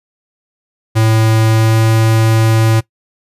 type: tone with pitch glide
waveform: square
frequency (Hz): 111.1 to 111.81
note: A2 to A2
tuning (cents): +17 to +28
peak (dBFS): -9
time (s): 0.95-2.81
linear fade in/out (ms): 20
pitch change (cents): +11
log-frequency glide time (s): 1.48-1.82
effects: noise-tail reverb RT60 0.1 s tail -20 dB re dry + resampled to 32000 Hz